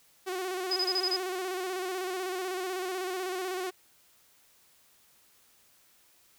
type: tone with vibrato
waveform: sawtooth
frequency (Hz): 370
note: F#4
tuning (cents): 0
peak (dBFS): -28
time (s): 0.26-3.71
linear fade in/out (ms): 20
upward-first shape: square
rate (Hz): 16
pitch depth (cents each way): 44
type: tone bursts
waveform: sine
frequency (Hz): 5010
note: D#8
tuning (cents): +11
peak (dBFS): -26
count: 6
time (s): 0.71-1.164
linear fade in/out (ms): 5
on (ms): 54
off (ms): 26
effects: white hiss -63 dBFS RMS until 6.38 s